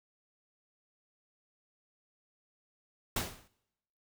pink noise with exponential decay, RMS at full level -29 dBFS, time 3.16-3.48 s, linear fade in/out 5 ms, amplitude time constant 69 ms, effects noise-tail reverb RT60 0.9 s tail -24 dB re dry

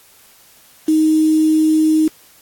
sine tone with quantisation, 312.8 Hz, D#4, 9 cents sharp, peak -10 dBFS, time 0.88-2.08 s, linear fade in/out 5 ms, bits 5, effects white hiss -48 dBFS RMS until 2.41 s + AAC 64 kbps

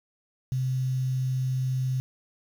sine tone with quantisation, 129.6 Hz, C3, 16 cents flat, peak -24 dBFS, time 0.52-2 s, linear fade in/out 0 ms, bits 8, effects none

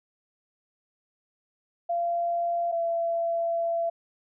sine tone pair in turn, 687 / 674 Hz, F5 / E5, -29 / +38 cents, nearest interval unison, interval 33 cents, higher first, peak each -24 dBFS, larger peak neither, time 1.89-2.72 / 2.72-3.9 s, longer second, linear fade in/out 10 ms, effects none

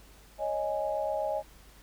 sine chord, C# suspended second, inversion none, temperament equal, 554.4 / 622.3 / 830.6 Hz, C#5 / D#5 / G#5, 0 / 0 / 0 cents, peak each -34 / -31 / -34 dBFS, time 0.38-1.43 s, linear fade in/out 50 ms, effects added 50 Hz sine -55 dBFS peak until 1.82 s + pink hiss -57 dBFS RMS until 1.82 s

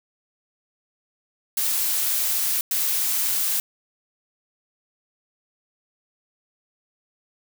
blue noise bursts at uneven times, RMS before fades -23 dBFS, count 2, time 1.57-2.61 / 2.71-3.6 s, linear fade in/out 2 ms, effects none

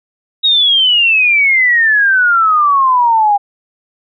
sine exponential sweep, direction down, 3809 to 800 Hz, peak -7 dBFS, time 0.43-3.38 s, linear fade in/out 20 ms, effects none

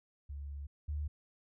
sine tone pair in turn, 71.1 / 74.12 Hz, C#2 / D2, +45 / +17 cents, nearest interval minor second, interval 72 cents, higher second, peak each -40 / -34 dBFS, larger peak second, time 0.29-0.67 / 0.88-1.08 s, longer first, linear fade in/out 10 ms, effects none

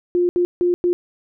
sine tone bursts at uneven times, 353.3 Hz, F4, 20 cents sharp, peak -14 dBFS, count 4, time 0.15-0.29 / 0.36-0.45 / 0.61-0.74 / 0.84-0.93 s, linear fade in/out 0 ms, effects none

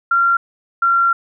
sine tone pair in turn, 1378 / 1372.8 Hz, F6 / F6, -24 / -30 cents, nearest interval unison, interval 6 cents, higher first, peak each -11 dBFS, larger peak neither, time 0.11-0.37 / 0.82-1.13 s, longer second, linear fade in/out 5 ms, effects none

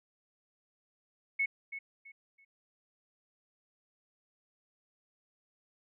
sine tone with echo, 2200 Hz, C#7, 14 cents flat, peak -27 dBFS, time 1.39-1.46 s, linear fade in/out 10 ms, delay 330 ms, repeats 3, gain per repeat -11 dB, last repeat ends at 2.45 s, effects none

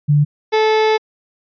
sine / 30% pulse tone pair in turn, 146.83 / 435.4 Hz, D3 / A4, 0 / -18 cents, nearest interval octave + perfect fifth, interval 1882 cents, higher second, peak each -9 dBFS, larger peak neither, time 0.08-0.25 / 0.52-0.98 s, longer second, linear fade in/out 20 ms, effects resampled to 11025 Hz

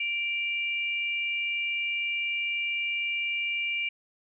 sine tone pair together, 2349 / 2829 Hz, D7 / F7, 0 / +22 cents, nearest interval minor third, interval 322 cents, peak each -28 / -33 dBFS, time 0-3.89 s, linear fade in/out 5 ms, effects none

